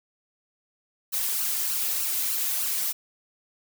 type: noise with flanger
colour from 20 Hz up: blue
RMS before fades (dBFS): -27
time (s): 1.12-2.93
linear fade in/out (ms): 20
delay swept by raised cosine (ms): 0.69 to 2.89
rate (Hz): 3.3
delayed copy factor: +0.85
effects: none